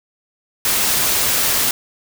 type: noise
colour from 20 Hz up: white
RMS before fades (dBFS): -17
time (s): 0.65-1.71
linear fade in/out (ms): 2
effects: none